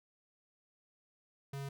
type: tone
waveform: square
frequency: 138.59 Hz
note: C#3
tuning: in tune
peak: -40 dBFS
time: 1.53-1.69 s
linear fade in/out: 5 ms
effects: none